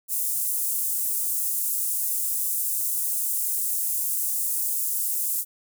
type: high-pass noise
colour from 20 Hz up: pink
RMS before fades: -26 dBFS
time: 0.08-5.45 s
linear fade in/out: 50 ms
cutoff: 8900 Hz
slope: 24 dB/octave
effects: none